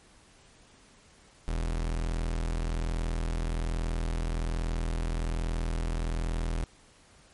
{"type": "tone", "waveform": "40% pulse", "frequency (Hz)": 41.2, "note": "E1", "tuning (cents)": 0, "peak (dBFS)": -27, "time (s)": [1.48, 6.64], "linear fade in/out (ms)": 0, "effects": ["pink hiss -58 dBFS RMS until 7.33 s", "MP3 48 kbps"]}